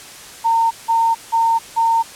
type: tone bursts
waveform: sine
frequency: 913 Hz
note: A#5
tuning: 36 cents flat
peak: -12 dBFS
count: 4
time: 0.44-2.03 s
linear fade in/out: 20 ms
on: 270 ms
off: 170 ms
effects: white hiss -37 dBFS RMS until 2.15 s + low-pass 10000 Hz 12 dB/octave